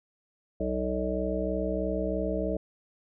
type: harmonic tone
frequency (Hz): 63.1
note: B1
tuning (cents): +38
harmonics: 1 / 3 / 5 / 7 / 9 / 10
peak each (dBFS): -34 / -34 / -34 / -34 / -34 / -34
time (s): 0.6-2.57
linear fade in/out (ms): 5
effects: none